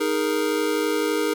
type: chord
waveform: square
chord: D# suspended fourth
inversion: none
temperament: just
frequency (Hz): 311.1 / 414.8 / 466.7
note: D#4 / G#4 / A#4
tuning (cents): 0 / -2 / +2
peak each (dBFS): -26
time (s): 0-1.34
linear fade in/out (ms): 10
effects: none